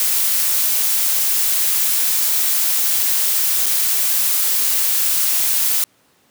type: noise with dropouts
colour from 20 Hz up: blue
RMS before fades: -17 dBFS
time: 0-5.84 s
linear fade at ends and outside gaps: 1 ms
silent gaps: 3.66-3.664 s
effects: pink hiss -57 dBFS RMS until 6.3 s + high-pass 150 Hz 12 dB/octave